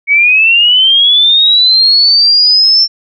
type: linear sweep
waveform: sine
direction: up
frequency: 2225 to 5400 Hz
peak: -4 dBFS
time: 0.07-2.88 s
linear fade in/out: 50 ms
effects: none